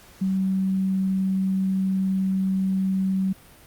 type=tone; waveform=sine; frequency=190.5 Hz; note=G3; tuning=49 cents flat; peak=-20 dBFS; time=0.21-3.33 s; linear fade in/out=10 ms; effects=pink hiss -50 dBFS RMS until 3.66 s + Opus 48 kbps